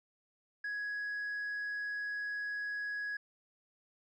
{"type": "tone with tanh clipping", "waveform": "sine", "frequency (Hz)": 1669, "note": "G#6", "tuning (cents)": 8, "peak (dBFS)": -36, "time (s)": [0.64, 3.17], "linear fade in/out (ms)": 5, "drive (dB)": 1, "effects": []}